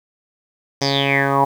10% pulse tone with low-pass filter sweep, 138.59 Hz, C#3, in tune, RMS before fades -17 dBFS, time 0.81-1.45 s, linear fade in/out 10 ms, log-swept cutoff 5700 to 870 Hz, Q 9, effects 7-bit

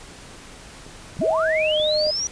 clicks, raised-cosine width 2 ms, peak -27 dBFS, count 5, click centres 0.865 / 1.169 / 1.306 / 1.799 / 2.069 s
sine linear sweep, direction up, 114.8 to 5890 Hz, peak -22 dBFS, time 1.19-2.27 s, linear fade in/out 0 ms
sine tone with pitch glide, 642 to 611.2 Hz, E5 to D#5, -46 to -31 cents, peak -19 dBFS, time 1.21-2.11 s, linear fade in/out 10 ms, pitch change -85 cents, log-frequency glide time 1.42-1.77 s
effects pink hiss -42 dBFS RMS until 2.31 s + resampled to 22050 Hz

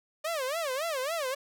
sawtooth tone with vibrato, 587.3 Hz, D5, in tune, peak -26 dBFS, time 0.24-1.35 s, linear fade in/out 10 ms, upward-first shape sine, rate 3.6 Hz, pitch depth 250 cents each way, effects none

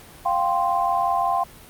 sine chord, F suspended second, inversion none, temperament equal, 698.5 / 784 / 1046.5 Hz, F5 / G5 / C6, 0 / 0 / 0 cents, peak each -23 dBFS, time 0.25-1.44 s, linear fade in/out 10 ms, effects pink hiss -45 dBFS RMS until 1.69 s + Opus 48 kbps

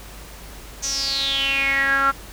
sawtooth tone with band-pass filter sweep, 274 Hz, C#4, 20 cents flat, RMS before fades -21 dBFS, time 0.82-2.12 s, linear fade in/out 20 ms, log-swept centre 6300 to 1300 Hz, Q 8.9, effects added 50 Hz sine -39 dBFS peak until 2.32 s + pink hiss -41 dBFS RMS until 2.32 s

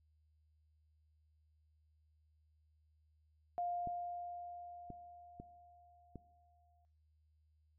sine tone with exponential decay, 703 Hz, F5, 11 cents sharp, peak -35 dBFS, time 3.58-6.85 s, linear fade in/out 0 ms, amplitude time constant 710 ms
clicks, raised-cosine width 3 ms, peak -35 dBFS, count 4, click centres 3.873 / 4.903 / 5.4 / 6.157 s
effects noise-tail reverb RT60 0.7 s tail -23 dB re dry + added 77 Hz sine -70 dBFS peak until 7.78 s

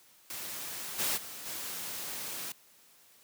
white noise with level steps, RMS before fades -40 / -31 / -44 / -39 dBFS, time 0.3-2.52 s, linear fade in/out 2 ms, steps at 0.98 / 1.16 / 1.45 s, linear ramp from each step 20 ms, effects white hiss -61 dBFS RMS until 3.23 s + high-pass 100 Hz 12 dB/octave

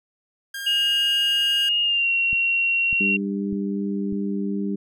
sawtooth tone, 1610 Hz, G6, 46 cents sharp, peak -26 dBFS, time 0.54-1.69 s, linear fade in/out 5 ms
sine tone with pitch glide, 2851 to 2741 Hz, F7 to F7, +35 to -33 cents, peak -18 dBFS, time 0.66-3.17 s, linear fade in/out 10 ms, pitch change -68 cents, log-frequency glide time 1.82-2.09 s
click train, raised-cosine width 5 ms, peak -24 dBFS, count 4, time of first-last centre 2.33-4.126 s, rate 1.67 Hz
harmonic tone, 99.7 Hz, G2, 30 cents sharp, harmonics 2 / 3 / 4, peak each -24 / -30 / -32 dBFS, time 3-4.76 s, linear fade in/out 10 ms
effects none

